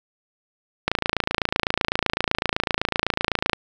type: click train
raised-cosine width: 0.3 ms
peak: -3 dBFS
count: 75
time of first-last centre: 0.88-3.532 s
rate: 27.9 Hz
effects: none